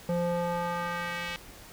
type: tone with band-pass filter sweep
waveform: square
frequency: 173.3 Hz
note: F3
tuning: 13 cents flat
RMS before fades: -31 dBFS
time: 0.09-1.36 s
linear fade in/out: 0 ms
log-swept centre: 410 to 2700 Hz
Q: 1.4
effects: pink hiss -49 dBFS RMS until 1.72 s